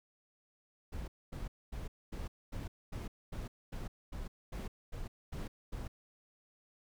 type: noise bursts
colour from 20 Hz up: brown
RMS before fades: -41 dBFS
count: 13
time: 0.92-5.88 s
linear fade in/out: 10 ms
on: 160 ms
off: 240 ms
effects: none